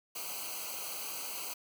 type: noise with comb filter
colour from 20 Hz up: white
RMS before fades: -40 dBFS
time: 0.15-1.54 s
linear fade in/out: 10 ms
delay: 0.56 ms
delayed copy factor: -1
effects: none